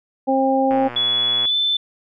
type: harmonic tone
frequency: 267 Hz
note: C4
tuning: 35 cents sharp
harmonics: 1 / 2 / 3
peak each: -19 / -19 / -19 dBFS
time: 0.27-0.89 s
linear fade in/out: 20 ms
type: click train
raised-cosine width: 0.5 ms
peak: -17 dBFS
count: 91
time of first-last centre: 0.71-1.454 s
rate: 121 Hz
type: tone with pitch glide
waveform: sine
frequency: 3398 to 3526 Hz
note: G#7 to A7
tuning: +39 to +3 cents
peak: -16 dBFS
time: 0.96-1.77 s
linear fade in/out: 5 ms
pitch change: +64 cents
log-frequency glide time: 1.43-1.55 s
effects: none